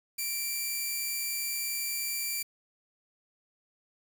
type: tone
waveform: 5% pulse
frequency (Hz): 2349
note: D7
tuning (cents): 0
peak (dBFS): -21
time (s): 0.18-2.43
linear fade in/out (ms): 10
effects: 8-bit